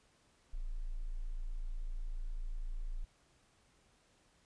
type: tone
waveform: sine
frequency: 28.05 Hz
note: A0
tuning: 34 cents sharp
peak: -36 dBFS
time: 0.53-3.05 s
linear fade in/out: 10 ms
effects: pink hiss -70 dBFS RMS until 4.45 s + resampled to 22050 Hz